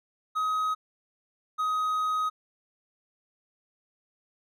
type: tone pair in turn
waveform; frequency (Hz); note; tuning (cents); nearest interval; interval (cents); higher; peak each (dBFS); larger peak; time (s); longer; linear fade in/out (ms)
triangle; 1264 / 1258; D#6 / D#6; +27 / +19; unison; 8; first; -23; neither; 0.35-0.75 / 1.58-2.3; second; 20
effects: none